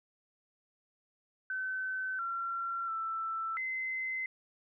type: tone with pitch steps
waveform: sine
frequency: 1525 / 1365 / 1329 / 2056 Hz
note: G6 / F6 / E6 / C7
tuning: -48 / -40 / +14 / -31 cents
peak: -33 dBFS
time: 1.5-4.26 s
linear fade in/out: 2 ms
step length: 690 ms
effects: none